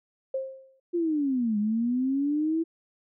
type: tone with exponential decay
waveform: sine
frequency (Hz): 531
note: C5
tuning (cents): +25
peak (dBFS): -24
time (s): 0.34-0.8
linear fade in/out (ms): 5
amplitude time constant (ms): 99
type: linear two-way sweep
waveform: sine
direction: down then up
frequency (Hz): 353.5 to 204.6 to 332.1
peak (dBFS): -23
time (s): 0.93-2.64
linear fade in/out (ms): 20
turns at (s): 1.58
effects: none